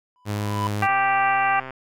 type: tone with exponential growth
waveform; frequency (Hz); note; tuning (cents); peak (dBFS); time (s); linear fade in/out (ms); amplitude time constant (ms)
triangle; 995; B5; +13; -19; 0.16-0.67; 0; 110
type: tone with vibrato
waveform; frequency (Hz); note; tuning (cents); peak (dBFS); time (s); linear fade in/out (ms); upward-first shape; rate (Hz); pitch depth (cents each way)
sawtooth; 103.83; G#2; 0; -20; 0.25-0.88; 50; sine; 7.8; 8
type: harmonic tone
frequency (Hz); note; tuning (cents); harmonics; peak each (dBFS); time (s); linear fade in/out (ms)
392; G4; 0; 2 / 3 / 4 / 5 / 6 / 7; -20 / -24 / -26 / -28 / -30 / -31; 0.82-1.6; 5
type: click train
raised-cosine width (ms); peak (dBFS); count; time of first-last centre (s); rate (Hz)
0.5; -20; 108; 0.89-1.707; 131
effects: none